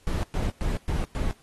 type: noise bursts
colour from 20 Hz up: brown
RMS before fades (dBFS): -26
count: 5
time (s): 0.07-1.31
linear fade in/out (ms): 0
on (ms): 160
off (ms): 110
effects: pink hiss -59 dBFS RMS until 1.42 s + AAC 32 kbps